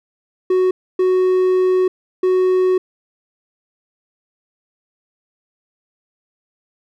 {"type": "tone bursts at uneven times", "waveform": "triangle", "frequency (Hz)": 370, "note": "F#4", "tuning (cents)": 0, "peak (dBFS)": -10, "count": 3, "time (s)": [[0.5, 0.71], [0.99, 1.88], [2.23, 2.78]], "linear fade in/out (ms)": 5, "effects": []}